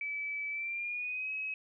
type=tone with pitch glide; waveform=sine; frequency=2302 to 2554 Hz; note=D7 to D#7; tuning=-35 to +45 cents; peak=-34 dBFS; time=0.01-1.54 s; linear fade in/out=2 ms; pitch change=+180 cents; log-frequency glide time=0.5-1.31 s; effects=none